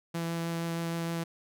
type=tone with vibrato; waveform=sawtooth; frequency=167.3 Hz; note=E3; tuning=26 cents sharp; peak=-27 dBFS; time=0.14-1.24 s; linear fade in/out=10 ms; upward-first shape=triangle; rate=6.4 Hz; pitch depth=10 cents each way; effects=none